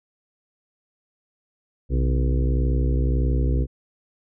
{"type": "harmonic tone with a mistuned harmonic", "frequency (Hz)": 61.74, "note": "B1", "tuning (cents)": 0, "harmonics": [1, 2, 4, 5, 6, 7, 8], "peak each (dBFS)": [-19, -25, -31, -33, -35, -36, -37], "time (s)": [1.89, 3.67], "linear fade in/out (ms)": 50, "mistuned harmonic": 2, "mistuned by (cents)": 140, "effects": []}